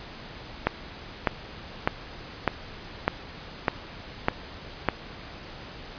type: click train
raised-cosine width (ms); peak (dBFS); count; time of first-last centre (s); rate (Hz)
0.5; -5; 8; 0.67-4.887; 1.66
effects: pink hiss -42 dBFS RMS until 5.98 s + resampled to 11025 Hz